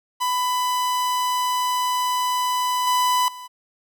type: tone with level steps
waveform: 45% pulse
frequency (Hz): 997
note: B5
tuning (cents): +16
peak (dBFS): -20 / -17 / -35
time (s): 0.2-3.48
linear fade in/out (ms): 20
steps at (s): 2.87 / 3.28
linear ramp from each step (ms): 2
effects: none